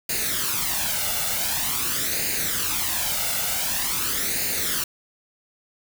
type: noise with flanger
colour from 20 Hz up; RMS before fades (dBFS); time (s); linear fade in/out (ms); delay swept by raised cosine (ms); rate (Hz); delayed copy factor
white; -25; 0.09-4.84; 5; 0.44 to 1.44; 0.46; +0.65
effects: none